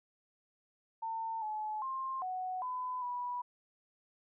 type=tone with pitch steps; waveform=sine; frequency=900 / 857 / 1058 / 741 / 1006 / 980 Hz; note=A5 / A5 / C6 / F#5 / B5 / B5; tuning=+39 / -46 / +19 / +2 / +32 / -14 cents; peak=-35 dBFS; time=1.02-3.42 s; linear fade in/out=10 ms; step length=400 ms; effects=none